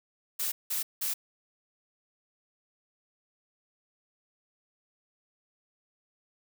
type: noise bursts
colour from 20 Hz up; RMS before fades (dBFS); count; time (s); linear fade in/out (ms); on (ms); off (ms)
blue; -31; 3; 0.39-1.14; 10; 130; 180
effects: none